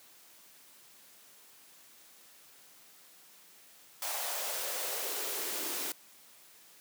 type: noise with high-pass filter sweep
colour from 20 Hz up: white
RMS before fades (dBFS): -36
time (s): 4.02-5.92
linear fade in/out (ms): 2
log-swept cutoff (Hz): 730 to 300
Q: 3.4
effects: white hiss -58 dBFS RMS until 6.8 s + high-pass 150 Hz 12 dB/octave